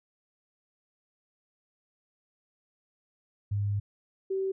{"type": "tone pair in turn", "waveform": "sine", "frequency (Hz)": [101.8, 384.3], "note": ["G#2", "G4"], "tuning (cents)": [-34, -34], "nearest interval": "octave + major seventh", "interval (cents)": 2300, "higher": "second", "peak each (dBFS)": [-26, -27], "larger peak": "first", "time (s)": [[3.51, 3.8], [4.3, 4.52]], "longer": "first", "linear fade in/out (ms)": 10, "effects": []}